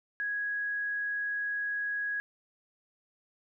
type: tone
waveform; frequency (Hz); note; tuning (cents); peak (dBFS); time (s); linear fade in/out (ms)
sine; 1661.2; G#6; 0; -30; 0.2-2.2; 0
effects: none